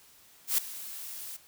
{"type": "noise with ADSR envelope", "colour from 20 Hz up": "blue", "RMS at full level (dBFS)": -24, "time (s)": [0.47, 1.37], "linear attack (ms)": 110, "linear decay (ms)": 5, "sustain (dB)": -17, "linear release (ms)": 11, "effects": ["white hiss -58 dBFS RMS until 1.47 s"]}